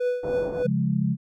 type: tone with tremolo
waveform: triangle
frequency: 493.9 Hz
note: B4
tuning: in tune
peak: -18 dBFS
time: 0-0.67 s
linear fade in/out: 10 ms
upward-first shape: triangle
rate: 3.4 Hz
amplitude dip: 80%
type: low-pass noise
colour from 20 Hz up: white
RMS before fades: -34 dBFS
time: 0.23-0.63 s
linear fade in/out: 5 ms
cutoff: 720 Hz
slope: 24 dB/octave
type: chord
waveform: sine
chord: Db major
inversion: none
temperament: equal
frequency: 138.59 / 174.61 / 207.7 Hz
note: Db3 / F3 / Ab3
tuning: 0 / 0 / 0 cents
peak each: -25 dBFS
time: 0.63-1.17 s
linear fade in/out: 50 ms
effects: none